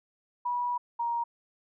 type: tone pair in turn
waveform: sine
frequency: 973 / 940.4 Hz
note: B5 / A#5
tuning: -26 / +15 cents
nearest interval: minor second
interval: 59 cents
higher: first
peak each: -27 dBFS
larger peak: neither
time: 0.45-0.78 / 0.99-1.24 s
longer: first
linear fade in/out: 10 ms
effects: none